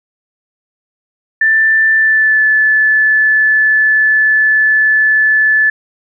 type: tone with pitch glide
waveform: sine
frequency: 1771 to 1736.6 Hz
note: A6 to A6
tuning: +11 to -23 cents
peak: -7 dBFS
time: 1.41-5.7 s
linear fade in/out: 5 ms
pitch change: -34 cents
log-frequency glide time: 1.96-2.43 s
effects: none